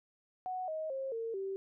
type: tone with pitch steps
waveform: sine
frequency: 740 / 629.5 / 535.5 / 455.5 / 387.5 Hz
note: F#5 / D#5 / C5 / A#4 / G4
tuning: 0 / +20 / +40 / -40 / -20 cents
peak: -35 dBFS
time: 0.46-1.56 s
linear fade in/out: 0 ms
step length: 220 ms
effects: none